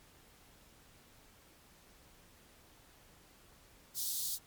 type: high-pass noise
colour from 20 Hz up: white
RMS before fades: -37 dBFS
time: 3.94-4.39 s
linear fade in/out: 50 ms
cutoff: 3600 Hz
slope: 48 dB/octave
effects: pink hiss -62 dBFS RMS until 4.46 s + MP3 96 kbps